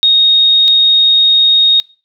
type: tone pair in turn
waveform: sine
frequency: 3729 / 3729 Hz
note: A#7 / A#7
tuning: 0 / 0 cents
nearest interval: unison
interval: 0 cents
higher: neither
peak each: -5 dBFS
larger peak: neither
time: 0.03-0.68 / 0.68-1.8 s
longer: second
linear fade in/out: 0 ms
effects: noise-tail reverb RT60 0.4 s tail -26 dB re dry